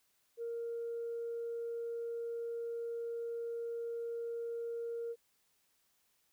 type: tone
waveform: sine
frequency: 466.2 Hz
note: A#4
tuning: in tune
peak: -36 dBFS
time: 0.37-5.16 s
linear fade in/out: 50 ms
effects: tanh soft clip ceiling -33 dBFS + white hiss -75 dBFS RMS until 6.32 s